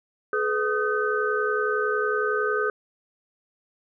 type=tone cluster; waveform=sine; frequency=425.5 / 496.4 / 1246 / 1527 Hz; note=G#4 / B4 / D#6 / G6; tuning=+42 / +9 / +2 / -46 cents; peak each=-25 / -31 / -28 / -27 dBFS; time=0.33-2.7 s; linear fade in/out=2 ms; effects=none